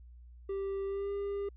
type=tone with pitch glide; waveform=triangle; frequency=392 to 401.4 Hz; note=G4 to G4; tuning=0 to +41 cents; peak=-31 dBFS; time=0.49-1.49 s; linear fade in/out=5 ms; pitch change=+41 cents; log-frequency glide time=0.86-1.11 s; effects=added 60 Hz sine -50 dBFS peak until 1.56 s + resampled to 8000 Hz